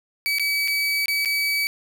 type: tone with dropouts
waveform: 30% pulse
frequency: 2284 Hz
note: D7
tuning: 49 cents flat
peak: -18 dBFS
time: 0.26-1.67 s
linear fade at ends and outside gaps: 0 ms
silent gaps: 0.385-0.396 / 0.676-0.681 / 1.058-1.082 / 1.249-1.257 s
effects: none